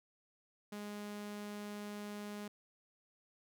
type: tone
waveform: sawtooth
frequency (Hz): 207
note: G#3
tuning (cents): -5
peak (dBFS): -39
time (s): 0.72-2.48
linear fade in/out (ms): 5
effects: none